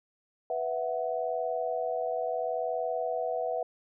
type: chord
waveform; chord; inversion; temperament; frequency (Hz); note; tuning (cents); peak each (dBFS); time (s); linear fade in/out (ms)
sine; B suspended fourth; none; equal; 493.9 / 659.3 / 740; B4 / E5 / F#5; 0 / 0 / 0; -33 / -32 / -34; 0.5-3.63; 2
effects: none